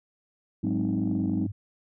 sine tone with pitch glide, 107 to 100.99 Hz, A2 to G#2, -48 to -48 cents, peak -31 dBFS, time 0.63-1.52 s, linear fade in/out 10 ms, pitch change -100 cents, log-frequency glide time 1.01-1.24 s
sine chord, Ab dominant seventh, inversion third, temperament equal, 185 / 207.7 / 261.6 / 311.1 Hz, Gb3 / Ab3 / C4 / Eb4, 0 / 0 / 0 / 0 cents, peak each -29 dBFS, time 0.63-1.47 s, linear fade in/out 10 ms
effects tanh soft clip ceiling -18 dBFS

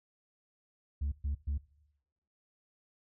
sine tone bursts, 71.5 Hz, D2, 46 cents flat, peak -28 dBFS, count 3, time 1.01-1.58 s, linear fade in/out 10 ms, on 110 ms, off 120 ms, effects noise-tail reverb RT60 0.9 s tail -22 dB re dry + tanh soft clip ceiling -29 dBFS

